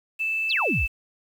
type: tone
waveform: sine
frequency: 2637 Hz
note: E7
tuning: in tune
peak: -23 dBFS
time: 0.19-0.88 s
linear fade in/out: 20 ms
type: exponential sweep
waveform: sine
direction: down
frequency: 5274 to 37.2 Hz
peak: -23 dBFS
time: 0.49-0.87 s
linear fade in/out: 20 ms
effects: 8-bit